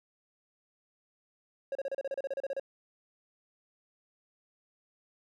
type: tone bursts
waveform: triangle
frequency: 547 Hz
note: C#5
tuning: 23 cents flat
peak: -29 dBFS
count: 14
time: 1.72-2.597 s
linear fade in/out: 2 ms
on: 32 ms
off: 33 ms
effects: none